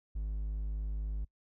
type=tone; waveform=triangle; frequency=51.91 Hz; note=G#1; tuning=in tune; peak=-31 dBFS; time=0.15-1.25 s; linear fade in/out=10 ms; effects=noise-tail reverb RT60 0.1 s tail -24 dB re dry